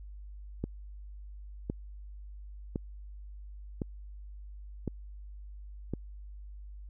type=click train; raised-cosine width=3 ms; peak=-19 dBFS; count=6; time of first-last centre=0.64-5.937 s; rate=0.944 Hz; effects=added 50 Hz sine -43 dBFS peak until 6.89 s